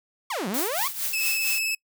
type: exponential two-way sweep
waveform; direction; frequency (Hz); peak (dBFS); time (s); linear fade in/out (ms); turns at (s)
sawtooth; down then up; 1194 to 174.61 to 1194; -23; 0.3-0.88; 5; 0.48
type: noise with tremolo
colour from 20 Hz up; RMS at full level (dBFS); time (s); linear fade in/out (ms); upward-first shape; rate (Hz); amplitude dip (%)
blue; -26; 0.54-1.59; 2; triangle; 4.4; 80
type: tone with vibrato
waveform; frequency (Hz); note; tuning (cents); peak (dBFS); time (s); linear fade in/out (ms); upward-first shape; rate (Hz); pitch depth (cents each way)
sawtooth; 2604; E7; -22; -21; 1.13-1.75; 5; square; 19; 19
effects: noise-tail reverb RT60 0.1 s tail -26 dB re dry